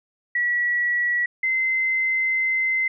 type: tone pair in turn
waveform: sine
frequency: 1934 / 2065 Hz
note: B6 / C7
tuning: -37 / -23 cents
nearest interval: minor second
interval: 114 cents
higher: second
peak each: -19 dBFS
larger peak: neither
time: 0.35-1.26 / 1.43-2.88 s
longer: second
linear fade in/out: 5 ms
effects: none